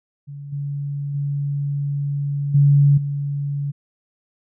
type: tone with level steps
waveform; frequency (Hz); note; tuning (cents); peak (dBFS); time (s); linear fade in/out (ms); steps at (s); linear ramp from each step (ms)
sine; 142.3; C#3; +46; -31 / -23 / -20 / -10 / -21; 0.27-3.72; 20; 0.52 / 1.14 / 2.54 / 2.97; 10
effects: none